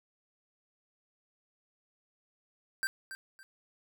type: tone with echo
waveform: square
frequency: 1568 Hz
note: G6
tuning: in tune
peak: -30 dBFS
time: 2.83-2.87 s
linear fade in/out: 0 ms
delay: 280 ms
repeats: 2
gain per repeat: -11 dB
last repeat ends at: 3.43 s
effects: none